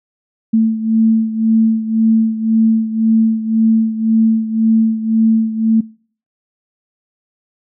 sine beating tone pair, 222.3 / 224.2 Hz, A3 / A3, +18 / +33 cents, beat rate 1.9 Hz, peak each -12 / -16 dBFS, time 0.53-5.81 s, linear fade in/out 10 ms, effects noise-tail reverb RT60 0.5 s tail -24 dB re dry

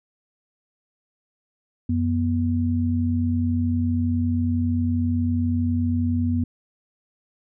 sine tone pair together, 91 / 243.3 Hz, F#2 / B3, -28 / -26 cents, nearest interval octave + perfect fourth, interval 1702 cents, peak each -22 dBFS, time 1.89-6.44 s, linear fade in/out 5 ms, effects none

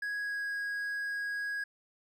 triangle tone with pitch glide, 1661.2 to 1649.7 Hz, G#6 to G#6, 0 to -12 cents, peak -31 dBFS, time 0.02-1.64 s, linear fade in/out 5 ms, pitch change -12 cents, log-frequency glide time 0.21-0.39 s, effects none

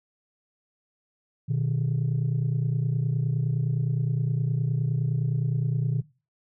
sine tone pair together, 122.22 / 151.9 Hz, B2 / D#3, -18 / -41 cents, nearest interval major third, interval 377 cents, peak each -24 dBFS, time 1.48-6.02 s, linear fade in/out 20 ms, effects noise-tail reverb RT60 0.3 s tail -19 dB re dry + tanh soft clip ceiling -19 dBFS

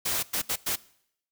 white noise bursts at uneven times, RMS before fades -28 dBFS, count 4, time 0.05-0.23 / 0.33-0.42 / 0.49-0.56 / 0.66-0.76 s, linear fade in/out 10 ms, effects noise-tail reverb RT60 0.7 s tail -21 dB re dry

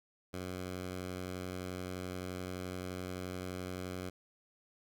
10% pulse tone, 91.6 Hz, F#2, 17 cents flat, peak -31 dBFS, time 0.33-4.1 s, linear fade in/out 10 ms, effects none

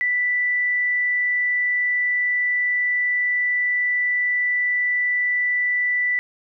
sine tone, 1975.5 Hz, B6, in tune, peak -18 dBFS, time 0.01-6.19 s, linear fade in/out 0 ms, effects none

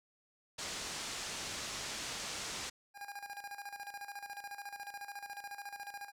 white low-pass noise, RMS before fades -42 dBFS, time 0.58-2.7 s, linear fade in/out 10 ms, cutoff 7500 Hz, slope 24 dB/octave
25% pulse tone with tremolo, 810 Hz, G#5, 43 cents flat, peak -38 dBFS, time 2.94-6.12 s, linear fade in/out 50 ms, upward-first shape square, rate 14 Hz, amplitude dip 70%
effects none

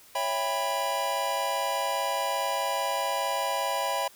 square chord, C# half-diminished seventh, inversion none, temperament equal with one note detuned, 554.4 / 659.3 / 796.8 / 987.8 Hz, C#5 / E5 / G5 / B5, 0 / 0 / +28 / 0 cents, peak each -34 / -34 / -33 / -31 dBFS, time 0.15-4.08 s, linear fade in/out 5 ms, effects white hiss -54 dBFS RMS until 4.15 s

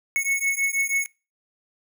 square beating tone pair, 2199 / 2205.2 Hz, C#7 / C#7, -14 / -10 cents, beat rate 6.2 Hz, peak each -25 dBFS, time 0.16-1.06 s, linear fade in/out 0 ms, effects noise-tail reverb RT60 0.3 s tail -22 dB re dry

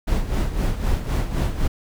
brown noise with tremolo, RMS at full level -19 dBFS, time 0.07-1.68 s, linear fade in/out 10 ms, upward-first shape sine, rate 3.9 Hz, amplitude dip 65%, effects none

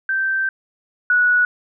sine tone pair in turn, 1559 / 1467.5 Hz, G6 / F#6, -10 / -15 cents, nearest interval minor second, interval 105 cents, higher first, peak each -17 / -12 dBFS, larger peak second, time 0.09-0.49 / 1.1-1.45 s, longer first, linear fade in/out 2 ms, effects none

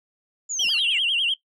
sine linear sweep, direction down, 7090 to 1900 Hz, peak -25 dBFS, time 0.49-0.99 s, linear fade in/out 20 ms
sine tone with vibrato, 2985 Hz, F#7, 15 cents sharp, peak -18 dBFS, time 0.59-1.34 s, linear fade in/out 5 ms, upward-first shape sine, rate 10 Hz, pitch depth 160 cents each way
effects noise-tail reverb RT60 0.1 s tail -18 dB re dry + tanh soft clip ceiling -15 dBFS

